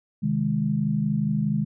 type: chord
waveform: sine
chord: Ab major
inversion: first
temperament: equal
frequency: 130.81 / 155.56 / 207.7 Hz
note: C3 / Eb3 / Ab3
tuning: 0 / 0 / 0 cents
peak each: -29 / -25 / -24 dBFS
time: 0.22-1.65 s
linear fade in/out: 20 ms
effects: none